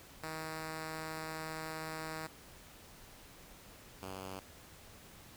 5% pulse tone pair in turn, 158.5 / 94.9 Hz, D#3 / F#2, +32 / +44 cents, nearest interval major sixth, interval 888 cents, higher first, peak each -29 / -32 dBFS, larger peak first, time 0.23-2.27 / 4.02-4.4 s, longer first, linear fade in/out 5 ms, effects pink hiss -56 dBFS RMS until 5.36 s

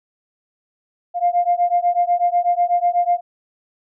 sine beating tone pair, 698.5 / 706.6 Hz, F5 / F5, 0 / +20 cents, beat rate 8.1 Hz, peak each -17 dBFS, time 1.14-3.21 s, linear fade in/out 50 ms, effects tanh soft clip ceiling -7 dBFS

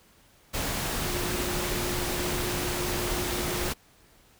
sine tone in noise, 356.7 Hz, F4, 37 cents sharp, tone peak -34 dBFS, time 1.04-3.69 s, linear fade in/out 20 ms, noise pink, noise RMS -30 dBFS, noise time 0.53-3.74 s, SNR -7 dB, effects pink hiss -59 dBFS RMS until 4.39 s

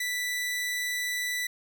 sawtooth tone, 1975.5 Hz, B6, in tune, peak -25 dBFS, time 0-1.47 s, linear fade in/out 5 ms, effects none

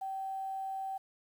sine tone with quantisation, 772 Hz, G5, 27 cents flat, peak -35 dBFS, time 0.01-0.98 s, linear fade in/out 10 ms, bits 10, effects none

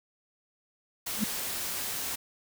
white noise, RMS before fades -34 dBFS, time 1.06-2.16 s, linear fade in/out 10 ms
sine tone with exponential growth, 213.5 Hz, G#3, 48 cents sharp, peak -21 dBFS, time 1.16-1.24 s, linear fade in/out 5 ms, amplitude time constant 17 ms
effects none

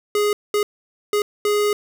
square tone bursts at uneven times, 415.3 Hz, G#4, in tune, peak -17 dBFS, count 4, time 0.15-0.33 / 0.54-0.63 / 1.13-1.22 / 1.45-1.73 s, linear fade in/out 2 ms, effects none

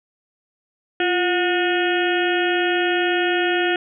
harmonic tone with a mistuned harmonic, 361.9 Hz, F#4, 38 cents flat, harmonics 1 / 2 / 4 / 5 / 6 / 7 / 8 / 9, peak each -20 / -25 / -25 / -26 / -35 / -29 / -29 / -32 dBFS, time 1-3.76 s, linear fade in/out 2 ms, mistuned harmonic 1, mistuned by -65 cents, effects none

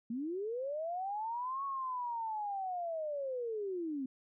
sine linear two-way sweep, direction up then down, 220 to 1114 to 254 Hz, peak -35 dBFS, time 0.1-4.06 s, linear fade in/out 5 ms, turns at 1.64 s, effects none

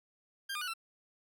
20% pulse tone with pitch steps, 1596 / 1211 / 1471 / 1343 Hz, G6 / D#6 / F#6 / E6, +31 / -47 / -11 / +32 cents, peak -31 dBFS, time 0.49-0.738 s, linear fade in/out 10 ms, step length 62 ms, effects none

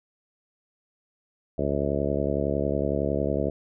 harmonic tone, 70.9 Hz, C#2, 40 cents sharp, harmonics 1 / 2 / 3 / 4 / 5 / 6 / 7 / 8 / 9, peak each -32 / -32 / -32 / -32 / -32 / -32 / -32 / -32 / -32 dBFS, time 1.58-3.5 s, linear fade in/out 5 ms, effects none

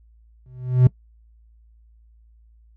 triangle tone with exponential growth, 126.4 Hz, B2, 41 cents sharp, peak -5 dBFS, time 0.46-0.87 s, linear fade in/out 2 ms, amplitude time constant 87 ms, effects noise-tail reverb RT60 0.1 s tail -21 dB re dry + added 56 Hz sine -50 dBFS peak until 2.76 s

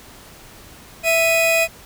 45% pulse tone pair together, 659.3 / 2489 Hz, E5 / D#7, 0 / 0 cents, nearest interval octave + major seventh, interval 2300 cents, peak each -17 dBFS, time 1.03-1.68 s, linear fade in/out 50 ms, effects pink hiss -43 dBFS RMS until 1.85 s

